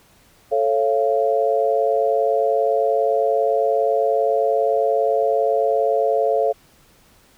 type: chord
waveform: sine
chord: A augmented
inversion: none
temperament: just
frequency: 440 / 550 / 687.5 Hz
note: A4 / C#5 / E#5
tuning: 0 / -14 / -27 cents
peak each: -20 dBFS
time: 0.51-6.53 s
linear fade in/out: 20 ms
effects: pink hiss -54 dBFS RMS until 7.37 s